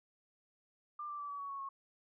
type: tone with pitch steps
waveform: sine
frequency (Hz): 1192 / 1174.9 / 1158.1 / 1141.5 / 1125.1 / 1109 / 1093.1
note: D6 / D6 / D6 / D6 / C#6 / C#6 / C#6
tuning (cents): +25 / 0 / -25 / -50 / +25 / 0 / -25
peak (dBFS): -40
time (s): 0.99-1.69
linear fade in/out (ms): 5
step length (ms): 100
effects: none